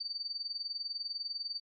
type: tone with tremolo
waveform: sine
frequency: 4602 Hz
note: D8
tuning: 36 cents flat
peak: -33 dBFS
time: 0-1.6 s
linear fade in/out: 10 ms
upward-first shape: sine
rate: 20 Hz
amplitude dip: 80%
effects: AAC 64 kbps